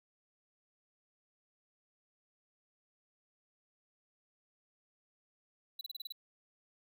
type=tone bursts; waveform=square; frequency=3967 Hz; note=B7; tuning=7 cents sharp; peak=-40 dBFS; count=7; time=5.79-6.123 s; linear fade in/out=5 ms; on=21 ms; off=31 ms; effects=none